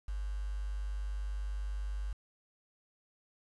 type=tone with quantisation; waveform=sine; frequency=50 Hz; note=G1; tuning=35 cents sharp; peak=-34 dBFS; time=0.08-2.13 s; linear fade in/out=5 ms; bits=9; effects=resampled to 24000 Hz